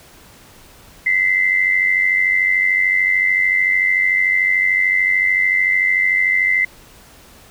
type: tone pair together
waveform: sine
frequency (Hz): 1975.5 / 2069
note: B6 / C7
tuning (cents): 0 / -20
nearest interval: minor second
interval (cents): 80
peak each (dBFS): -19 / -14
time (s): 1.06-6.65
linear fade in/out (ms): 5
effects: pink hiss -45 dBFS RMS until 7.5 s